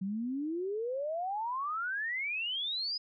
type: exponential sweep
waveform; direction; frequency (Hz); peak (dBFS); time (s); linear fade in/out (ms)
sine; up; 185 to 5070; -32; 0.01-2.98; 10
effects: none

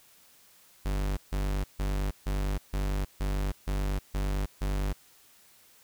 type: tone bursts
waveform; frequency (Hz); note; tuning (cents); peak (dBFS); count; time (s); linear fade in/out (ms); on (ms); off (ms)
45% pulse; 49; G1; 0; -27; 9; 0.85-4.93; 10; 320; 150
effects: white hiss -59 dBFS RMS until 5.83 s

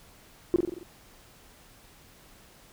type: tone with echo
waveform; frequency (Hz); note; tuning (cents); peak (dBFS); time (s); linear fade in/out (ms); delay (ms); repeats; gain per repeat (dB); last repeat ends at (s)
sine; 349.2; F4; 0; -16; 0.54-0.56; 0; 45; 6; -4; 0.83
effects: tanh soft clip ceiling -13 dBFS + pink hiss -55 dBFS RMS until 2.72 s

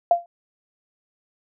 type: tone with exponential decay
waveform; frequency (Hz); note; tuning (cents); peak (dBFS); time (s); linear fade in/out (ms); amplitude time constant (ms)
sine; 691; F5; -19; -9; 0.11-0.26; 2; 31
effects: none

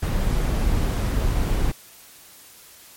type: noise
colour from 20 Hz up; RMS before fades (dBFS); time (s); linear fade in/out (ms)
brown; -21; 0.02-1.72; 10
effects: white hiss -47 dBFS RMS until 2.96 s + MP3 64 kbps

